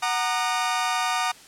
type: chord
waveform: sawtooth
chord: D# minor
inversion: first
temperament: equal with one note detuned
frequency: 740 / 932.3 / 1216.1 Hz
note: F#5 / A#5 / D#6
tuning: 0 / 0 / -40 cents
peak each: -23 / -24 / -23 dBFS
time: 0.02-1.32 s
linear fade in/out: 10 ms
effects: white hiss -48 dBFS RMS until 1.47 s + low-pass 9000 Hz 12 dB/octave